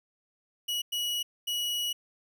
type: tone bursts at uneven times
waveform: 40% pulse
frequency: 2919 Hz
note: F#7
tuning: 24 cents flat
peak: -28 dBFS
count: 3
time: 0.68-0.82 / 0.92-1.23 / 1.47-1.93 s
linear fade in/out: 10 ms
effects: none